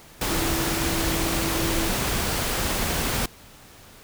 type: tone in noise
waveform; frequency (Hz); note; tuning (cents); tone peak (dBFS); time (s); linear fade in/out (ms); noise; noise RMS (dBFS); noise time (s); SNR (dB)
sine; 329.6; E4; 0; -29; 0.31-1.89; 5; pink; -25; 0.21-3.26; -7
effects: pink hiss -48 dBFS RMS until 4.03 s